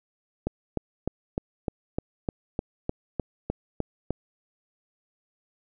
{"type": "click train", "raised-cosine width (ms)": 2, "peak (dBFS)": -13, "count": 13, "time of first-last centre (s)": [0.47, 4.106], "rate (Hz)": 3.3, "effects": []}